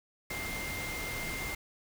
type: tone in noise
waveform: sine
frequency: 2100 Hz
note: C7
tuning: 6 cents sharp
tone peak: -38 dBFS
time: 0.3-1.55 s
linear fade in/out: 5 ms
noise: pink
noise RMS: -39 dBFS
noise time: 0.3-1.55 s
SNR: -2 dB
effects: none